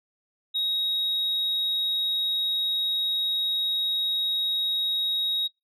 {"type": "tone", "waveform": "sine", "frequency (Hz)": 3785, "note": "A#7", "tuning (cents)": 26, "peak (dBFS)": -22, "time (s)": [0.54, 5.48], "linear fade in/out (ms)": 20, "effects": ["noise-tail reverb RT60 0.2 s tail -23 dB re dry", "tanh soft clip ceiling -21 dBFS"]}